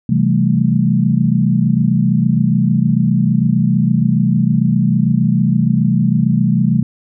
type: chord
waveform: sine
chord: A minor seventh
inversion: first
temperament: equal with one note detuned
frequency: 130.81 / 164.81 / 193.3 / 220 Hz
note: C3 / E3 / G3 / A3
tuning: 0 / 0 / -24 / 0 cents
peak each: -16 dBFS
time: 0.09-6.83 s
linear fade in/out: 5 ms
effects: none